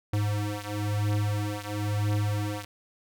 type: beating tone pair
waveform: square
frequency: 103.6 / 104.6 Hz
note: G#2 / G#2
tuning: -4 / +13 cents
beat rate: 1 Hz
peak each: -29 / -31 dBFS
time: 0.13-2.65 s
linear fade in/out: 5 ms
effects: none